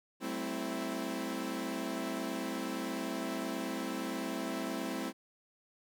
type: chord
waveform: sawtooth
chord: A minor seventh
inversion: third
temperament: equal with one note detuned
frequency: 191.19 / 220 / 261.6 / 329.6 Hz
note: G3 / A3 / C4 / E4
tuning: -43 / 0 / 0 / 0 cents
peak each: -39 / -38 / -35 / -36 dBFS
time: 0.2-5.13 s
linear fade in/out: 50 ms
effects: none